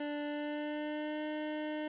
25% pulse tone with pitch glide, 293.7 to 304.6 Hz, D4 to D#4, 0 to -37 cents, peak -32 dBFS, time 0-1.88 s, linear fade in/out 5 ms, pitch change +63 cents, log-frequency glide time 0.25-1.24 s, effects resampled to 8000 Hz + 10-bit

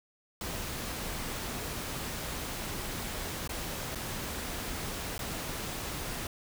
pink noise with dropouts, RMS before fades -37 dBFS, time 0.41-6.27 s, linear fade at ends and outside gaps 2 ms, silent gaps 3.476-3.492 / 3.949-3.955 / 5.18-5.191 s, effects none

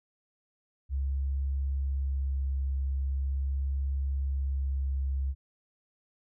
sine tone with vibrato, 68 Hz, C#2, 33 cents flat, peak -27 dBFS, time 0.89-5.35 s, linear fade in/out 50 ms, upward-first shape sine, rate 0.41 Hz, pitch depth 10 cents each way, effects none

